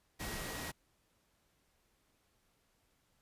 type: tone in noise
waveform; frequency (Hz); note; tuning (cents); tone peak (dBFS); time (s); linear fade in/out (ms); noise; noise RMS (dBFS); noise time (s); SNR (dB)
sine; 1901; A#6; +33; -49; 0.19-0.72; 20; pink; -42; 0.19-0.72; -10
effects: pink hiss -75 dBFS RMS until 3.21 s + resampled to 32000 Hz